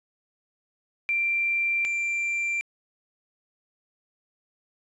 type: tone pair in turn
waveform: sine / triangle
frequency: 2361 / 2361 Hz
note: D7 / D7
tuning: +9 / +9 cents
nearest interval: unison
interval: 0 cents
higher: neither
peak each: -22 / -23 dBFS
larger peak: first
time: 1.09-1.85 / 1.85-2.61 s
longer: neither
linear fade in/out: 0 ms
effects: resampled to 24000 Hz + 10-bit